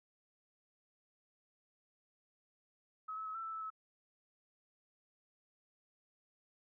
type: tone with pitch steps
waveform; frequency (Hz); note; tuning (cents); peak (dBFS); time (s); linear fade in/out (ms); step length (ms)
sine; 1280 / 1299 / 1283 / 1336 / 1321 / 1312 / 1295; D#6 / E6 / E6 / E6 / E6 / E6 / E6; +49 / -26 / -47 / +23 / +3 / -9 / -31; -40; 3.08-3.703; 10; 89
effects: none